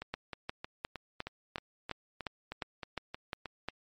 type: two click trains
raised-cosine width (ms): 0.3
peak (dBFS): -19 / -23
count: 11 / 12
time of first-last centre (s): 0.14-3.686 / 0.02-3.458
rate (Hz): 2.82 / 3.2
effects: MP3 48 kbps